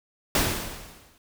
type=noise with exponential decay; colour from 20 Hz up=pink; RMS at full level=-20 dBFS; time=0.35-1.18 s; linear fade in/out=2 ms; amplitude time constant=180 ms; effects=none